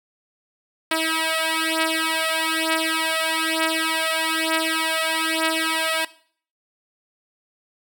5% pulse beating tone pair, 321 / 322.1 Hz, E4 / E4, -46 / -40 cents, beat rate 1.1 Hz, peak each -12 dBFS, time 0.91-6.05 s, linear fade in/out 5 ms, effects noise-tail reverb RT60 0.5 s tail -18 dB re dry

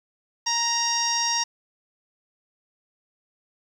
sawtooth tone with low-pass filter, 935 Hz, A#5, 5 cents sharp, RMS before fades -24 dBFS, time 0.46-1.44 s, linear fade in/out 10 ms, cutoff 5600 Hz, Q 9.4, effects 9-bit

